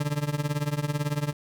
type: tone with tremolo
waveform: 40% pulse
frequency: 146.83 Hz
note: D3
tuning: in tune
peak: -21 dBFS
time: 0-1.33 s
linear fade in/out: 5 ms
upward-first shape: triangle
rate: 18 Hz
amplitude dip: 95%
effects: none